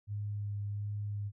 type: tone with vibrato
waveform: sine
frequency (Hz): 102.8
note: G#2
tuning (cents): -17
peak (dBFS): -34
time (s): 0.07-1.32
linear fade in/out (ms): 50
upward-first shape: sine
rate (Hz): 1.4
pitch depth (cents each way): 12
effects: none